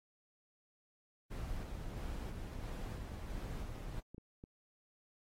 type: noise with tremolo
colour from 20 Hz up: brown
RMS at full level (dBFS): -42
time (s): 1.3-4.01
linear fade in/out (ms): 20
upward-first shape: square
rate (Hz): 1.5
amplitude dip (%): 25
type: clicks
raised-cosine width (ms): 3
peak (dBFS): -37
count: 7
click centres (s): 2.588 / 3.118 / 3.781 / 3.947 / 4.146 / 4.181 / 4.439
effects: AAC 48 kbps